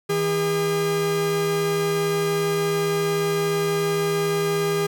45% pulse tone pair together, 161 / 405.7 Hz, E3 / G#4, -41 / -41 cents, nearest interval octave + major third, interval 1600 cents, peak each -27 / -21 dBFS, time 0.09-4.87 s, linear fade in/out 10 ms, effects none

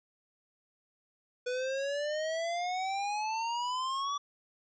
square exponential sweep, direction up, 491.2 to 1156 Hz, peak -32 dBFS, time 1.46-4.18 s, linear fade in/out 10 ms, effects resampled to 16000 Hz

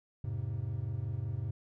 triangle tone cluster, 85.9 / 105.9 / 131.2 Hz, F2 / G#2 / C3, -28 / +34 / +5 cents, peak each -39 / -34 / -36 dBFS, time 0.24-1.51 s, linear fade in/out 5 ms, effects none

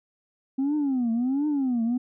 sine tone with vibrato, 261.6 Hz, C4, in tune, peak -20 dBFS, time 0.58-1.98 s, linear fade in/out 10 ms, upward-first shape triangle, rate 1.4 Hz, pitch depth 270 cents each way, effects tanh soft clip ceiling -20 dBFS

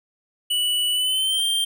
square tone with pitch glide, 2956 to 3168 Hz, F#7 to G7, -2 to +18 cents, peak -20 dBFS, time 0.5-1.65 s, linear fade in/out 10 ms, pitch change +120 cents, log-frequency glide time 0.92-1.43 s, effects none

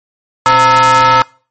square ring-modulated tone, 197.4 Hz, G3, 12 cents sharp, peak -3 dBFS, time 0.46-1.22 s, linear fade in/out 0 ms, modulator 1110 Hz, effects noise-tail reverb RT60 0.4 s tail -24 dB re dry + MP3 32 kbps

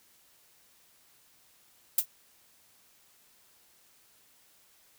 violet noise with exponential decay, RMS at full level -18 dBFS, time 1.98-2.06 s, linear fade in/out 5 ms, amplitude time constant 17 ms, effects white hiss -63 dBFS RMS until 4.98 s

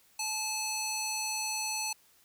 square tone with band-pass filter, 865 Hz, A5, 30 cents flat, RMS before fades -34 dBFS, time 0.19-1.93 s, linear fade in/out 5 ms, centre 7000 Hz, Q 0.94, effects white hiss -64 dBFS RMS until 2.24 s

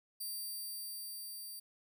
5% pulse tone with level ramp, 4700 Hz, D8, 1 cent sharp, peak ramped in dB -32 to -38 dBFS, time 0.2-1.6 s, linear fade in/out 10 ms, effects none

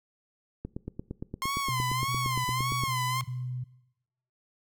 click train, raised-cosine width 3 ms, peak -22 dBFS, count 20, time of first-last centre 0.65-2.836 s, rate 8.69 Hz
sawtooth tone with vibrato, 1059 Hz, C6, 21 cents sharp, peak -25 dBFS, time 1.42-3.21 s, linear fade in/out 0 ms, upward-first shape sine, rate 1.7 Hz, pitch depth 100 cents each way
sine tone bursts, 125.6 Hz, B2, 30 cents sharp, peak -31 dBFS, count 5, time 1.68-3.642 s, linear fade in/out 10 ms, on 370 ms, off 28 ms
effects noise-tail reverb RT60 0.9 s tail -21 dB re dry

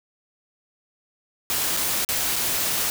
white noise with dropouts, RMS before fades -24 dBFS, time 1.5-2.9 s, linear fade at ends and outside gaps 0 ms, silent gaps 1.767-1.772 / 2.048-2.089 / 2.359-2.363 s, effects none

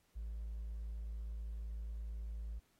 triangle tone with hard clipping, 55 Hz, A1, in tune, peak -40 dBFS, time 0.15-2.6 s, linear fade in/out 20 ms, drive 2 dB, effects pink hiss -75 dBFS RMS until 2.79 s + AAC 48 kbps

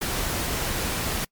pink noise, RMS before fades -27 dBFS, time 0.01-1.25 s, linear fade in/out 10 ms, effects noise-tail reverb RT60 0.1 s tail -26 dB re dry + MP3 96 kbps

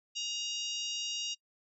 harmonic tone with a mistuned harmonic, 945 Hz, A#5, 23 cents sharp, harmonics 3 / 4 / 5 / 6 / 7 / 8, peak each -37 / -42 / -44 / -43 / -45 / -51 dBFS, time 0.15-1.35 s, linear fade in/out 20 ms, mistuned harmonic 8, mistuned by -38 cents, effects noise-tail reverb RT60 0.1 s tail -22 dB re dry

